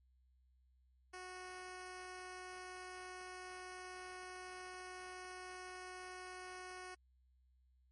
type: tone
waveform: 10% pulse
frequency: 367.1 Hz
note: F#4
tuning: 14 cents flat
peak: -40 dBFS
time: 1.13-6.95 s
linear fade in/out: 10 ms
effects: added 63 Hz sine -69 dBFS peak until 7.91 s + MP3 48 kbps